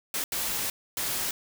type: noise bursts at uneven times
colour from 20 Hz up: white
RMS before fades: -30 dBFS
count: 3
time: 0.14-0.24 / 0.32-0.7 / 0.97-1.31 s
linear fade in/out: 2 ms
effects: none